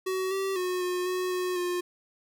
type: tone with pitch steps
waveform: square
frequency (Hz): 375.7 / 386.9 / 364 / 360.6 / 366.5 / 363.9 / 355.9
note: F#4 / G4 / F#4 / F#4 / F#4 / F#4 / F4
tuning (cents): +26 / -23 / -28 / -45 / -16 / -29 / +33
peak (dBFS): -28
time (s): 0.06-1.81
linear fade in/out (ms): 10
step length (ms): 250
effects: none